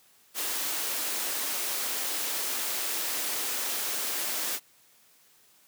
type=high-pass noise; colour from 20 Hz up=white; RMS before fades=-31 dBFS; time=0.34-4.6 s; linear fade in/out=50 ms; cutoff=250 Hz; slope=24 dB/octave; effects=white hiss -61 dBFS RMS until 5.67 s + high-pass 100 Hz 12 dB/octave